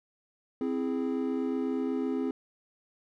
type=chord; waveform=triangle; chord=C augmented; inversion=none; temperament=equal; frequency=261.6 / 329.6 / 415.3 Hz; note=C4 / E4 / G#4; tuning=0 / 0 / 0 cents; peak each=-28 / -33 / -32 dBFS; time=0.61-2.31 s; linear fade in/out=2 ms; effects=none